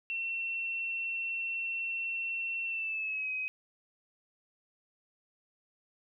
sine tone with pitch glide, 2708 to 2527 Hz, E7 to D#7, +46 to +26 cents, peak -32 dBFS, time 0.1-3.48 s, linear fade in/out 0 ms, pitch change -120 cents, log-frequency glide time 2.66-3.31 s, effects none

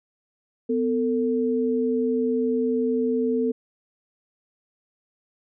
sine tone pair together, 250.5 / 448.1 Hz, B3 / A4, +25 / +32 cents, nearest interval minor seventh, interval 1007 cents, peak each -23 dBFS, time 0.69-3.52 s, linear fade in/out 10 ms, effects none

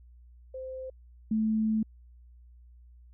sine tone pair in turn, 520 / 218.6 Hz, C5 / A3, -11 / -11 cents, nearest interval octave + minor third, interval 1500 cents, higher first, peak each -36 / -24 dBFS, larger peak second, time 0.54-0.9 / 1.31-1.83 s, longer second, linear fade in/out 5 ms, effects added 60 Hz sine -51 dBFS peak until 3.13 s

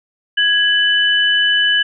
sine tone pair together, 1661.2 / 2991 Hz, G#6 / F#7, 0 / +18 cents, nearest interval minor seventh, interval 1018 cents, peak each -14 dBFS, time 0.37-1.83 s, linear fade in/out 10 ms, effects none

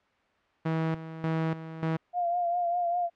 sawtooth tone with tremolo, 161.3 Hz, E3, 37 cents flat, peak -22 dBFS, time 0.65-1.97 s, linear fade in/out 10 ms, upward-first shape square, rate 1.7 Hz, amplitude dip 75%
sine tone with vibrato, 698.5 Hz, F5, in tune, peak -25 dBFS, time 2.13-3.1 s, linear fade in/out 50 ms, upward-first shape triangle, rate 5 Hz, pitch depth 46 cents each way
effects white hiss -66 dBFS RMS until 3.15 s + low-pass 2000 Hz 12 dB/octave

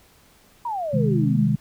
sine exponential sweep, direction down, 987.8 to 177.6 Hz, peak -24 dBFS, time 0.65-1.5 s, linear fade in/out 5 ms
sine chord, Ab major, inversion first, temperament just, 129.78 / 155.74 / 207.7 Hz, C3 / Eb3 / Ab3, -14 / +2 / 0 cents, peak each -22 dBFS, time 0.93-1.56 s, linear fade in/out 10 ms
effects pink hiss -55 dBFS RMS until 1.6 s

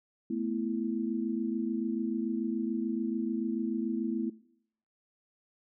sine chord, A suspended second, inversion none, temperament equal with one note detuned, 220 / 246.9 / 331.3 Hz, A3 / B3 / E4, 0 / 0 / +9 cents, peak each -34 dBFS, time 0.3-4.3 s, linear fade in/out 5 ms, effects noise-tail reverb RT60 0.7 s tail -20 dB re dry

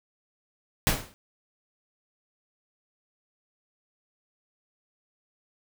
pink noise with exponential decay, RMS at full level -19 dBFS, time 0.87-1.14 s, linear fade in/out 0 ms, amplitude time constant 57 ms, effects none

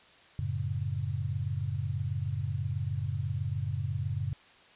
sine chord, F# minor, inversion none, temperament just, 92.5 / 111 / 138.75 Hz, F#2 / A2 / C#3, 0 / +16 / +2 cents, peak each -34 dBFS, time 0.39-4.33 s, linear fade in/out 0 ms, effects white hiss -57 dBFS RMS until 4.75 s + resampled to 8000 Hz

